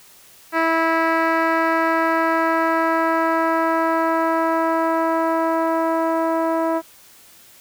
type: tone with low-pass filter sweep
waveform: 10% pulse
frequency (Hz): 326.7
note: E4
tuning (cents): -15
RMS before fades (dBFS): -19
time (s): 0.52-6.82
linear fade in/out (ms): 50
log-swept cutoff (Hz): 2100 to 820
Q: 1.1
effects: white hiss -48 dBFS RMS until 7.6 s